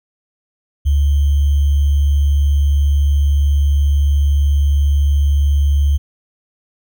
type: tone with sample-and-hold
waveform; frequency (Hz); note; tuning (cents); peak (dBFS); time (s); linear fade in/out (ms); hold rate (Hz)
sine; 71.5; D2; -46; -10; 0.85-5.98; 20; 3150
effects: none

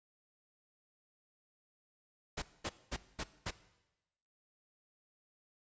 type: noise bursts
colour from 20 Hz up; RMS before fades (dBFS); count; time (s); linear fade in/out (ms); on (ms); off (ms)
pink; -38; 5; 2.37-3.51; 10; 52; 220
effects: noise-tail reverb RT60 1.0 s tail -17 dB re dry + resampled to 16000 Hz

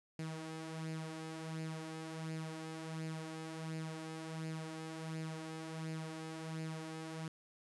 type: tone with flanger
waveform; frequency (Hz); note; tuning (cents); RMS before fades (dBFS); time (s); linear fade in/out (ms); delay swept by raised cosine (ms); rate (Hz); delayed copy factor
sawtooth; 159.8; D#3; +47; -44; 0.19-7.28; 2; 0.42 to 3.92; 1.4; +0.55
effects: resampled to 24000 Hz + 11-bit

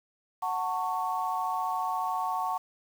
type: chord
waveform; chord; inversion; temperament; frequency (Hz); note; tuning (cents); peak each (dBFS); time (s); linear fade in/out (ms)
sine; F# minor; none; equal with one note detuned; 740 / 894.3 / 1108.7; F#5 / A5 / C#6; 0 / +28 / 0; -32; 0.42-2.58; 10
effects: 8-bit

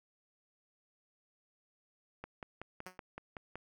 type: click train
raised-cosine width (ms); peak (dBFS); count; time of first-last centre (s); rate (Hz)
0.5; -28; 8; 2.24-3.556; 5.32
type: tone with exponential decay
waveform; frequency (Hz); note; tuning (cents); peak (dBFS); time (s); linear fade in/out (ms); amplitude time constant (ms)
5% pulse; 183.9; F#3; -10; -31; 2.86-2.98; 2; 25
effects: none

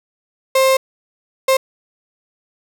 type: tone bursts at uneven times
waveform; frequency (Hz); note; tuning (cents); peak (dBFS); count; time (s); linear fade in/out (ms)
35% pulse; 529; C5; +19; -9; 2; 0.55-0.77 / 1.48-1.57; 5
effects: none

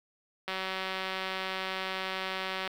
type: click train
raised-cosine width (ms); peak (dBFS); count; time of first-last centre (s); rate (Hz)
0.3; -18; 416; 0.48-2.676; 189
effects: high-pass 200 Hz 12 dB/octave + 8-bit

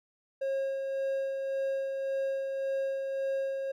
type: tone with tremolo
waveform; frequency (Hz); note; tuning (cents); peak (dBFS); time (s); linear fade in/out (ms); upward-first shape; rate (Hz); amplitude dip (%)
triangle; 541; C#5; -42; -26; 0.41-3.72; 10; sine; 1.8; 35
effects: none

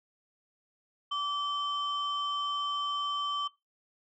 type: tone pair together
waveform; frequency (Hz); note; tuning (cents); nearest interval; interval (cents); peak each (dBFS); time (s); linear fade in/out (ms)
sine; 1158 / 3091; D6 / G7; -25 / -25; octave + perfect fourth; 1700; -30 / -32; 1.11-3.48; 10
effects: noise-tail reverb RT60 0.2 s tail -20 dB re dry + tanh soft clip ceiling -25 dBFS

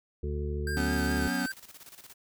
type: harmonic tone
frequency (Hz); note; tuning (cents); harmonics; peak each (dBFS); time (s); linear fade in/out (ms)
73.42; D2; 0; 1 / 2 / 3 / 5 / 6; -31 / -39 / -42 / -38 / -40; 0.23-1.28; 5
type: tone with vibrato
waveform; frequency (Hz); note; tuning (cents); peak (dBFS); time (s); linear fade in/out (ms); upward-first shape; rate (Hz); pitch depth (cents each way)
square; 1568; G6; 0; -34; 0.67-1.52; 2; sine; 4.8; 42
type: chord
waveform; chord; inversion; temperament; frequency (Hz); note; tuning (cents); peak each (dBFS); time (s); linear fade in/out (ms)
square; F# suspended fourth; none; just; 185 / 246.7 / 277.5; F#3 / B3 / C#4; 0 / -2 / +2; -36 / -33 / -34; 0.77-1.46; 0
type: noise with tremolo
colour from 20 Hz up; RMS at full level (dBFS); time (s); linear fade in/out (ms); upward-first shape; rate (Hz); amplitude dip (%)
white; -48; 0.92-2.14; 10; square; 17; 70
effects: none

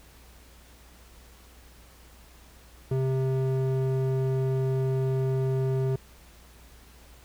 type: tone with band-pass filter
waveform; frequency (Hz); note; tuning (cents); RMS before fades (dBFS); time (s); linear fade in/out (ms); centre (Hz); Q
square; 132; C3; +16; -26; 2.91-5.96; 5; 260; 9.2
effects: added 60 Hz sine -52 dBFS peak until 7.24 s + pink hiss -55 dBFS RMS until 7.24 s

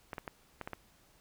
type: clicks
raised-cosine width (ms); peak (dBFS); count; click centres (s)
0.5; -24; 6; 0.132 / 0.182 / 0.278 / 0.613 / 0.675 / 0.733
effects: pink hiss -65 dBFS RMS until 1.2 s

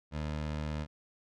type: tone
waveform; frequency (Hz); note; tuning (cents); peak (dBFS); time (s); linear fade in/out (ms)
20% pulse; 76; D#2; -40; -29; 0.11-0.87; 50
effects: low-pass 5000 Hz 12 dB/octave

